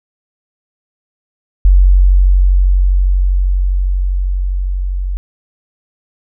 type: tone with level ramp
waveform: sine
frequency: 46.25 Hz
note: F#1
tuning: in tune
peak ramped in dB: -3 to -15 dBFS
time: 1.65-5.17 s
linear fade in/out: 0 ms
effects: none